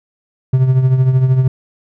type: tone with tremolo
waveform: triangle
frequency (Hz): 130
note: C3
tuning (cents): -11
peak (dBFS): -4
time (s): 0.53-1.48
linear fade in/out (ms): 5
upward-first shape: triangle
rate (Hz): 13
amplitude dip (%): 65
effects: none